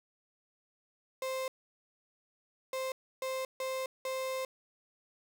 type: tone bursts at uneven times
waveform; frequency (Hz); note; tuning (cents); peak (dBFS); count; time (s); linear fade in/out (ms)
35% pulse; 523.3; C5; 0; -32; 5; 1.22-1.48 / 2.73-2.92 / 3.22-3.45 / 3.6-3.86 / 4.05-4.45; 2
effects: none